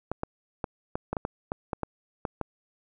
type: clicks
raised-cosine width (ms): 1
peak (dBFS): -15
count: 12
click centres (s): 0.116 / 0.234 / 0.642 / 0.955 / 1.13 / 1.168 / 1.251 / 1.519 / 1.732 / 1.833 / 2.252 / 2.413
effects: none